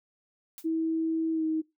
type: noise with exponential decay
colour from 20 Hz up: blue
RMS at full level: -40 dBFS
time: 0.58-0.69 s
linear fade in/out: 1 ms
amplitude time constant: 22 ms
type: tone with pitch glide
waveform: sine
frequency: 323.6 to 316.4 Hz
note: E4 to D#4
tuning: -32 to +29 cents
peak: -25 dBFS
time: 0.64-1.62 s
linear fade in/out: 20 ms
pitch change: -39 cents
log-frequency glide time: 1.32-1.44 s
effects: noise-tail reverb RT60 0.2 s tail -21 dB re dry